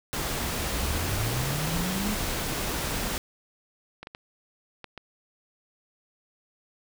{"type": "noise", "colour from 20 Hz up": "pink", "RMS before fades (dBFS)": -30, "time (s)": [0.13, 3.18], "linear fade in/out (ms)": 0}
{"type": "linear sweep", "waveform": "sine", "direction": "up", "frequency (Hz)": [51, 213.6], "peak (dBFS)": -29, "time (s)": [0.72, 2.15], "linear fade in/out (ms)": 10}
{"type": "clicks", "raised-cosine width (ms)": 0.3, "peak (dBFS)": -23, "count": 10, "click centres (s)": [2.302, 2.4, 2.531, 2.877, 3.071, 4.03, 4.071, 4.149, 4.843, 4.977]}
{"effects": []}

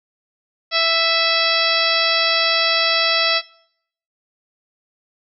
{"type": "harmonic tone with a mistuned harmonic", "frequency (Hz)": 662, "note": "E5", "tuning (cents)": 7, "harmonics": [1, 2, 3, 4, 5, 6, 7, 8], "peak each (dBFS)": [-23, -23, -23, -23, -23, -23, -23, -23], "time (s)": [0.71, 3.42], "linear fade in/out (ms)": 50, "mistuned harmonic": 4, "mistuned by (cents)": -29, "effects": ["noise-tail reverb RT60 0.7 s tail -23 dB re dry"]}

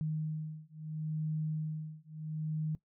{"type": "beating tone pair", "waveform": "sine", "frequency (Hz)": [155.1, 155.84], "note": ["D#3", "D#3"], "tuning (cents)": [-5, 3], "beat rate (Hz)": 0.74, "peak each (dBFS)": [-37, -37], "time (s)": [0.01, 2.75], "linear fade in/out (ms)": 0, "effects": ["noise-tail reverb RT60 0.1 s tail -18 dB re dry"]}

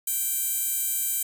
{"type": "tone with high-pass filter", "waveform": "15% pulse", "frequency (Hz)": 783, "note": "G5", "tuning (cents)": -2, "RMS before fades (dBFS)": -27, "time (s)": [0.07, 1.23], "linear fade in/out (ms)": 5, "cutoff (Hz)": 10000, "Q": 1.6, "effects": []}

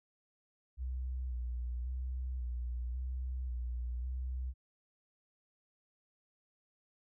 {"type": "tone with vibrato", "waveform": "sine", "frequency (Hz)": 62, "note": "B1", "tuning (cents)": 7, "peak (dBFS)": -35, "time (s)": [0.77, 4.54], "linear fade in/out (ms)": 50, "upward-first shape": "square", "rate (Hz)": 0.92, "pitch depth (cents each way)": 41, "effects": []}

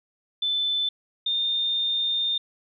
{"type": "tone pair in turn", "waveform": "sine", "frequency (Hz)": [3520, 3629], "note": ["A7", "A#7"], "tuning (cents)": [0, -47], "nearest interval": "minor second", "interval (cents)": 53, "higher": "second", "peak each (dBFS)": -22, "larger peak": "neither", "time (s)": [[0.42, 0.89], [1.26, 2.38]], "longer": "second", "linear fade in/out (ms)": 5, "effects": []}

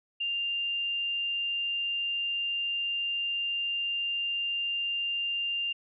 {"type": "tone", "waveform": "sine", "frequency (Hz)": 2794, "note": "F7", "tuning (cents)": 0, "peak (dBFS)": -28, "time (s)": [0.2, 5.73], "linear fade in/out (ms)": 10, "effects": []}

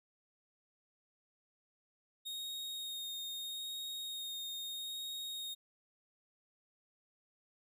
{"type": "tone with vibrato", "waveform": "40% pulse", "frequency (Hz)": 3719, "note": "A#7", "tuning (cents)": -5, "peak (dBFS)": -39, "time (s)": [2.25, 5.55], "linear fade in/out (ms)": 20, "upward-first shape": "sine", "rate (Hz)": 0.78, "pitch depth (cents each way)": 12, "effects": []}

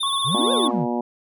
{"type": "tone with vibrato", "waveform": "square", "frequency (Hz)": 3527, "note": "A7", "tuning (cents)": 3, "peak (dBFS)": -23, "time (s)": [0, 0.68], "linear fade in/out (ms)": 10, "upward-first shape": "sine", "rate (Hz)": 16, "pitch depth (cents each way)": 60}
{"type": "tone with tremolo", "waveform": "sine", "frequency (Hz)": 1100, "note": "C#6", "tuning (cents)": -14, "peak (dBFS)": -22, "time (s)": [0.03, 0.71], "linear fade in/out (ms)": 2, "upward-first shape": "square", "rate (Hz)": 10, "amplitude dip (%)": 35}
{"type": "exponential two-way sweep", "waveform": "triangle", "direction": "up then down", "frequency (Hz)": [111.7, 565, 122.8], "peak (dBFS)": -20, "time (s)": [0.24, 0.87], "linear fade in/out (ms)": 50, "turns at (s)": 0.52}
{"type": "harmonic tone", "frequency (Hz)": 120, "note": "B2", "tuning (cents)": -49, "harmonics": [2, 3, 4, 5, 6, 7, 8], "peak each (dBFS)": [-24, -28, -34, -31, -32, -31, -34], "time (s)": [0.34, 1.01], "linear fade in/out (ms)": 5}
{"effects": []}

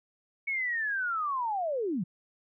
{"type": "linear sweep", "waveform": "sine", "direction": "down", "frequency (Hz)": [2232, 155.56], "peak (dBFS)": -28, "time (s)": [0.47, 2.04], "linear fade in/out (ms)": 10, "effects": []}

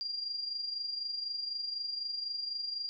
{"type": "tone with amplitude modulation", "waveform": "sine", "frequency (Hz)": 4778, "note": "D8", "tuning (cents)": 29, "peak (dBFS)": -32, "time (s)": [0.01, 2.89], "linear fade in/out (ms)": 0, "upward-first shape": "sine", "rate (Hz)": 24, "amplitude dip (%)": 55, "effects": []}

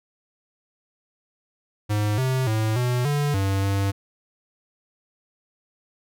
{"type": "tone with pitch steps", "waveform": "square", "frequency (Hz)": [104.9, 130.3, 109.5, 123.7, 145.4, 97.5, 98.6], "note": ["G#2", "C3", "A2", "B2", "D3", "G2", "G2"], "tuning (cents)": [18, -7, -8, 3, -17, -9, 11], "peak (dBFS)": -21, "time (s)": [1.89, 3.92], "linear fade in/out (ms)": 20, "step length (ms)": 290, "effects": []}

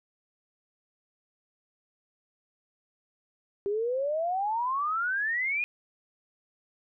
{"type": "exponential sweep", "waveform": "sine", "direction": "up", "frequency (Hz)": [392.8, 2489], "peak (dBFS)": -26, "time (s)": [3.66, 5.64], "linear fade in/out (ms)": 0, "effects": []}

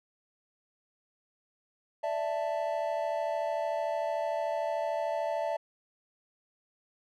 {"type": "chord", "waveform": "triangle", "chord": "D suspended second", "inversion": "none", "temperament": "just", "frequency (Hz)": [587.3, 660.7, 881], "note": ["D5", "E5", "A5"], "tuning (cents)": [0, 4, 2], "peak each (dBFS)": [-32, -30, -34], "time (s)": [2.03, 5.57], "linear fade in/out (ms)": 10, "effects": []}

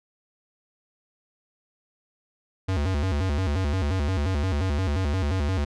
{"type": "tone with vibrato", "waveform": "square", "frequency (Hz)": 82.8, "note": "E2", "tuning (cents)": 8, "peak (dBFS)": -23, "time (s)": [2.68, 5.65], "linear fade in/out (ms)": 10, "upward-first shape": "square", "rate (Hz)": 5.7, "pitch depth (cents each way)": 230, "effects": ["low-pass 6000 Hz 12 dB/octave"]}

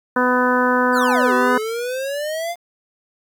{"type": "harmonic tone", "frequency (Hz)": 250, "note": "B3", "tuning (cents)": 21, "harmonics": [1, 2, 3, 4, 5, 6, 7], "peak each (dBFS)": [-20, -20, -28, -20, -24, -21, -28], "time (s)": [0.16, 1.58], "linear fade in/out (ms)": 5}
{"type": "exponential two-way sweep", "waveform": "square", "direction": "down then up", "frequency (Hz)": [1667, 374.5, 706], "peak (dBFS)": -23, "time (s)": [0.92, 2.56], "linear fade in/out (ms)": 50, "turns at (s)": 1.33}
{"effects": ["8-bit"]}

